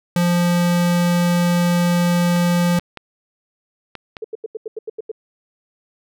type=tone; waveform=square; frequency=174.61 Hz; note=F3; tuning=in tune; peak=-15 dBFS; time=0.16-2.79 s; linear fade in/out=2 ms
type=clicks; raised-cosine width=0.3 ms; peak=-16 dBFS; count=5; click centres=2.363 / 2.796 / 2.973 / 3.953 / 4.168 s
type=tone bursts; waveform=sine; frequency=440 Hz; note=A4; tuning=in tune; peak=-23 dBFS; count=9; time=4.22-5.116 s; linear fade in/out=5 ms; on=24 ms; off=85 ms
effects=none